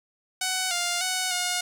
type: tone with pitch steps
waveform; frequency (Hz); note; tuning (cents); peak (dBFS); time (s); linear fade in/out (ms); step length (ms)
5% pulse; 747 / 702 / 742 / 718; F#5 / F5 / F#5 / F5; +16 / +9 / +5 / +48; -13; 0.41-1.61; 5; 300
effects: none